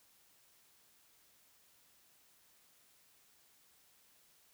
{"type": "silence", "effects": ["white hiss -68 dBFS RMS until 4.53 s"]}